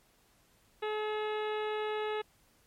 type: harmonic tone with a mistuned harmonic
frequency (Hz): 427.1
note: G#4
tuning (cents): +48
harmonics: 1 / 2 / 3 / 4 / 5 / 6 / 7 / 8 / 9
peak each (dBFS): -33 / -39 / -43 / -45 / -47 / -49 / -50 / -51 / -52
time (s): 0.82-2.22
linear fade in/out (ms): 10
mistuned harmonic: 7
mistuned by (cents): -56
effects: pink hiss -67 dBFS RMS until 2.66 s + MP3 64 kbps